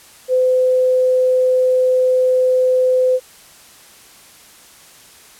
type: tone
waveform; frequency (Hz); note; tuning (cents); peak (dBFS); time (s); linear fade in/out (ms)
sine; 510; C5; -44; -11; 0.28-3.2; 50
effects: white hiss -44 dBFS RMS until 5.39 s + low-pass 12000 Hz 12 dB/octave